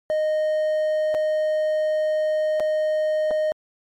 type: tone with dropouts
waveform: triangle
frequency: 618 Hz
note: D#5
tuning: 12 cents flat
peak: -17 dBFS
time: 0.1-3.52 s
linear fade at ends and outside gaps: 0 ms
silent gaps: 1.143-1.148 / 2.598-2.604 / 3.308-3.312 s
effects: MP3 64 kbps